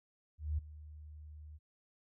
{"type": "tone with ADSR envelope", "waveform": "sine", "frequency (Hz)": 75.9, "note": "D#2", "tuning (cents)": -42, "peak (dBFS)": -30, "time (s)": [0.38, 1.59], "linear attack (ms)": 200, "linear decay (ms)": 13, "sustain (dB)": -18, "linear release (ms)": 33, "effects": []}